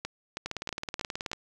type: two click trains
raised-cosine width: 0.2 ms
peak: -16 / -16 dBFS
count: 17 / 5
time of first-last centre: 0.46-1.316 / 0.05-1.332 s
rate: 18.7 / 3.12 Hz
effects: none